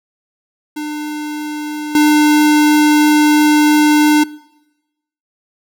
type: tone with level steps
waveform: square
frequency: 300.5 Hz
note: D4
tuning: 40 cents sharp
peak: -21 / -8 dBFS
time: 0.76-4.24 s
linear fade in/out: 10 ms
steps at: 1.95 s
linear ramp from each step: 2 ms
effects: noise-tail reverb RT60 1.0 s tail -22 dB re dry